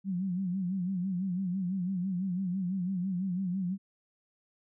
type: tone with vibrato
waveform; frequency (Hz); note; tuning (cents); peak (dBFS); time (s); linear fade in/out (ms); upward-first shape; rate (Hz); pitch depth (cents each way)
sine; 185; F#3; 0; -29; 0.04-3.78; 50; sine; 6; 100
effects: none